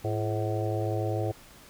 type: harmonic tone with a mistuned harmonic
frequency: 107.1 Hz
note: A2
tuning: 46 cents flat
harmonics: 1 / 3 / 4 / 5 / 6 / 7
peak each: -29 / -34 / -35 / -36 / -37 / -37 dBFS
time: 0.04-1.32 s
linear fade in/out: 10 ms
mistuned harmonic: 3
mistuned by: +85 cents
effects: pink hiss -52 dBFS RMS until 1.69 s